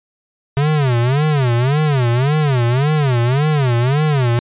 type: tone with vibrato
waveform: square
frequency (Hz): 135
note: C#3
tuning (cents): -45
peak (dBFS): -13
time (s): 0.57-4.39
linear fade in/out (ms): 0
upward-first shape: sine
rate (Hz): 1.8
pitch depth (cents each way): 240
effects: resampled to 8000 Hz